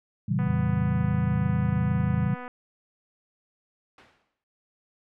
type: chord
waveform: sine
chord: A# diminished seventh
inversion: none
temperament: equal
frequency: 116.54 / 138.59 / 164.81 / 196 Hz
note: A#2 / C#3 / E3 / G3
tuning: 0 / 0 / 0 / 0 cents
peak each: -28 dBFS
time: 0.28-2.35 s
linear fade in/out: 10 ms
type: click train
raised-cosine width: 0.5 ms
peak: -24 dBFS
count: 519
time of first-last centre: 0.39-2.479 s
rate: 248 Hz
type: tone with vibrato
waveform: sine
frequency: 87.31 Hz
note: F2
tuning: in tune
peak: -30 dBFS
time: 0.47-2.27 s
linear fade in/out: 5 ms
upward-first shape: triangle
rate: 4.3 Hz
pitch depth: 10 cents each way
type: noise with exponential decay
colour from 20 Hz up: white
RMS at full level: -42 dBFS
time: 3.98-4.44 s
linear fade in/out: 2 ms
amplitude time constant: 100 ms
effects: low-pass 2000 Hz 12 dB/octave